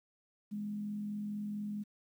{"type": "tone with frequency modulation", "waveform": "sine", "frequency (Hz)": 207.7, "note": "G#3", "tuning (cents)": 0, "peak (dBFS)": -36, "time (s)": [0.51, 1.84], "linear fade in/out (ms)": 20, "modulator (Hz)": 44.4, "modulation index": 0.25, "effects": ["11-bit"]}